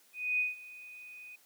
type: tone with ADSR envelope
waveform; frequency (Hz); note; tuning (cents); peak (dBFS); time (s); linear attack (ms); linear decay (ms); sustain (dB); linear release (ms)
sine; 2489; D#7; 0; -26; 0.13-1.36; 260; 160; -20; 9
effects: white hiss -64 dBFS RMS until 1.45 s + high-pass 200 Hz 12 dB/octave